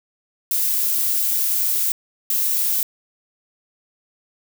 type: noise bursts at uneven times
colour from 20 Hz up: violet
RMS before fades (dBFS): -20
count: 2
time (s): 0.51-1.92 / 2.3-2.83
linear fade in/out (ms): 2
effects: none